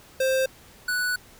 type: tone pair in turn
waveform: square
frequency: 526 / 1479.6 Hz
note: C5 / F#6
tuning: +9 / 0 cents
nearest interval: octave + tritone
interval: 1791 cents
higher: second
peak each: -21 / -24 dBFS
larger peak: first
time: 0.2-0.46 / 0.88-1.16 s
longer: second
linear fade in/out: 5 ms
effects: pink hiss -51 dBFS RMS until 1.39 s

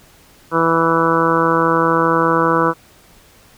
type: harmonic tone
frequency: 164.81 Hz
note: E3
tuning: in tune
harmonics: 1 / 2 / 3 / 4 / 5 / 6 / 7 / 8 / 9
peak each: -23 / -19 / -18 / -28 / -29 / -19 / -20 / -20 / -23 dBFS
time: 0.51-2.74 s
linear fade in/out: 50 ms
effects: pink hiss -48 dBFS RMS until 3.57 s

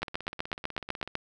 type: two click trains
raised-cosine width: 0.3 ms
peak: -22 / -13 dBFS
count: 18 / 10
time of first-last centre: 0.02-1.076 / 0.03-1.154 s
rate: 16.1 / 8.01 Hz
effects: none

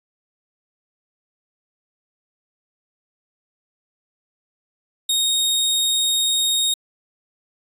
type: tone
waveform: sawtooth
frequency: 3729 Hz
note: A#7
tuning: in tune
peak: -14 dBFS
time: 5.09-6.74 s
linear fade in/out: 5 ms
effects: resampled to 32000 Hz

